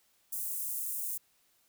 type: high-pass noise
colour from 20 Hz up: white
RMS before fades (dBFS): -36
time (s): 0.32-1.18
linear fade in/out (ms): 10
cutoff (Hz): 8400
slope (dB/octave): 24
effects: white hiss -70 dBFS RMS until 1.68 s